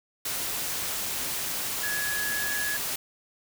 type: tone in noise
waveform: sine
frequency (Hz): 1684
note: G#6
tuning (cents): +24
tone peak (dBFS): -29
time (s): 1.83-2.77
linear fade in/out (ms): 5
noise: white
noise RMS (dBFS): -31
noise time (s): 0.25-2.96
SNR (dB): -1
effects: none